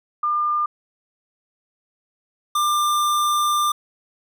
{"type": "tone pair in turn", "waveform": ["sine", "square"], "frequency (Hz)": [1202, 1193], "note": ["D6", "D6"], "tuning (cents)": [40, 27], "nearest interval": "unison", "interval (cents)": 13, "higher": "first", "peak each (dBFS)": -18, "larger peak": "neither", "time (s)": [[0.23, 0.66], [2.55, 3.72]], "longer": "second", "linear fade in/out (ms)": 5, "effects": []}